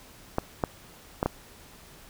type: clicks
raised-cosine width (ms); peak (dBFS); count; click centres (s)
1; -10; 4; 0.384 / 0.638 / 1.229 / 1.26
effects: pink hiss -51 dBFS RMS until 2.09 s